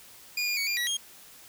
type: tone with pitch steps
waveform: 25% pulse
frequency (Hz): 2437 / 2418 / 2238 / 2400 / 1931 / 3244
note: D#7 / D7 / C#7 / D7 / B6 / G#7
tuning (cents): -37 / +50 / +16 / +37 / -39 / -41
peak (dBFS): -23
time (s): 0.37-0.97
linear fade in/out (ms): 5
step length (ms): 100
effects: white hiss -51 dBFS RMS until 1.48 s